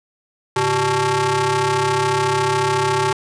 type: ring-modulated tone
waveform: sawtooth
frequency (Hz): 246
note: B3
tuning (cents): -7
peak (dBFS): -9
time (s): 0.56-3.13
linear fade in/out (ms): 5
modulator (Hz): 632
effects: resampled to 22050 Hz + 7-bit